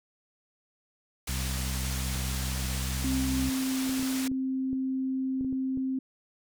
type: low-pass noise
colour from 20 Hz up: white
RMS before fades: -37 dBFS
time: 1.27-4.28 s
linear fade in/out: 5 ms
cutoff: 10000 Hz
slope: 12 dB/octave
type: harmonic tone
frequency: 64.7 Hz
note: C2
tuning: 19 cents flat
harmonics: 1 / 2 / 3 / 4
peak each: -31 / -36 / -40 / -46 dBFS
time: 1.28-3.5 s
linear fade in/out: 10 ms
type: clicks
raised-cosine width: 3 ms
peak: -28 dBFS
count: 11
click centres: 2.156 / 2.647 / 3.894 / 3.995 / 4.028 / 4.316 / 4.73 / 5.41 / 5.447 / 5.527 / 5.774 s
type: tone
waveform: sine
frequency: 262.9 Hz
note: C4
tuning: 8 cents sharp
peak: -27 dBFS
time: 3.04-5.99 s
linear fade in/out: 5 ms
effects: none